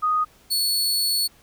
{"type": "tone pair in turn", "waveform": ["sine", "sawtooth"], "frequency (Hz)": [1243, 4412], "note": ["D#6", "C#8"], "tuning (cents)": [-2, -9], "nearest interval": "octave + minor seventh", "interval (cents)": 2193, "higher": "second", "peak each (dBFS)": [-18, -17], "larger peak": "second", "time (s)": [[0.02, 0.25], [0.5, 1.28]], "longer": "second", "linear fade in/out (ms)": 20, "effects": ["pink hiss -55 dBFS RMS until 1.42 s"]}